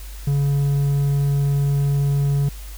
triangle tone, 141.1 Hz, C#3, 31 cents sharp, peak -14 dBFS, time 0.27-2.49 s, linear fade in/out 5 ms, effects added 50 Hz sine -32 dBFS peak until 2.77 s + white hiss -43 dBFS RMS until 2.77 s

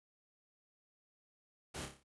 pink noise with echo, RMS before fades -44 dBFS, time 1.74-1.86 s, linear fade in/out 10 ms, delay 29 ms, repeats 6, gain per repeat -5 dB, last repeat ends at 2.034 s, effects high-pass 60 Hz 12 dB/octave + resampled to 24000 Hz

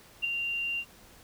sine tone with ADSR envelope, 2775 Hz, F7, 12 cents flat, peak -23 dBFS, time 0.22-0.85 s, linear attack 26 ms, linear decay 4 ms, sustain -6 dB, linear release 63 ms, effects pink hiss -55 dBFS RMS until 1.23 s

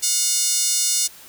5% pulse tone with high-pass filter, 720 Hz, F#5, 47 cents flat, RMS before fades -20 dBFS, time 0.02-1.08 s, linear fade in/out 20 ms, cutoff 5800 Hz, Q 0.94, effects white hiss -44 dBFS RMS until 1.28 s

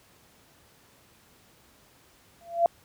sine tone with exponential growth, 682 Hz, F5, 41 cents flat, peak -14 dBFS, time 2.41-2.66 s, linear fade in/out 1 ms, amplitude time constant 53 ms, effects pink hiss -59 dBFS RMS until 2.84 s + high-pass 60 Hz 12 dB/octave

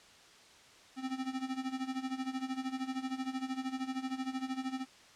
square tone with tremolo, 261.6 Hz, C4, in tune, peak -33 dBFS, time 0.96-4.86 s, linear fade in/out 50 ms, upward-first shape sine, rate 13 Hz, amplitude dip 80%, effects white hiss -58 dBFS RMS until 5.15 s + low-pass 6000 Hz 12 dB/octave

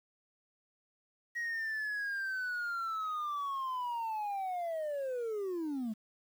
sine linear sweep, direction down, 1900 to 207.7 Hz, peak -31 dBFS, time 1.35-5.94 s, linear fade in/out 20 ms, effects tanh soft clip ceiling -33 dBFS + 10-bit

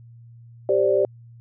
sine chord, G suspended fourth, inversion none, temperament equal, 392 / 523.3 / 587.3 Hz, G4 / C5 / D5, 0 / 0 / 0 cents, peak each -20 / -22 / -20 dBFS, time 0.69-1.05 s, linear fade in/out 2 ms, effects added 117 Hz sine -43 dBFS peak until 1.4 s

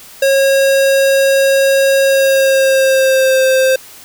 square tone with pitch glide, 544 to 524.6 Hz, C#5 to C5, -33 to +4 cents, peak -9 dBFS, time 0.22-3.76 s, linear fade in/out 5 ms, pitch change -63 cents, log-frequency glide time 2.03-3.43 s, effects white hiss -37 dBFS RMS until 4.04 s

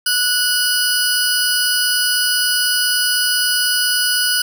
20% pulse tone pair together, 1472 / 4955 Hz, F#6 / D#8, -9 / -8 cents, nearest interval octave + major sixth, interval 2101 cents, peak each -12 dBFS, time 0.06-4.42 s, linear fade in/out 5 ms, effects 8-bit

